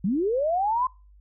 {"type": "linear sweep", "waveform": "sine", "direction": "up", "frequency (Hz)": [168.3, 1046.5], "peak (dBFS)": -21, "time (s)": [0.04, 0.87], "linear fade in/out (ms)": 5, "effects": ["noise-tail reverb RT60 0.3 s tail -22 dB re dry", "added 50 Hz sine -50 dBFS peak until 1.2 s"]}